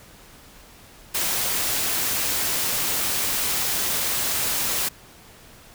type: noise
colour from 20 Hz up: white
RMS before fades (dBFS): -24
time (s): 1.14-4.89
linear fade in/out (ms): 10
effects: pink hiss -48 dBFS RMS until 5.74 s